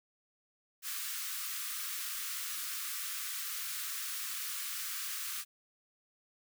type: high-pass noise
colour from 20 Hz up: white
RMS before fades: -39 dBFS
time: 0.82-5.45 s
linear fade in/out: 50 ms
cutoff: 1100 Hz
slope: 96 dB/octave
effects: none